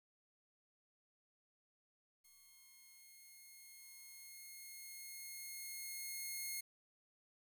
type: tone with level ramp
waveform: 5% pulse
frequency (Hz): 2153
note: C7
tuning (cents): +49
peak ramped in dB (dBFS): -54 to -31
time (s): 2.24-6.61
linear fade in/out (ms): 10
effects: 12-bit